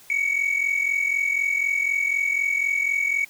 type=tone pair together; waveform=sine; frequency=2228 / 2272 Hz; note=C#7 / C#7; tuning=+8 / +42 cents; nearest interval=unison; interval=34 cents; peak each=-21 dBFS; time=0.1-3.25 s; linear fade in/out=2 ms; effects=tanh soft clip ceiling -17 dBFS + white hiss -50 dBFS RMS until 3.29 s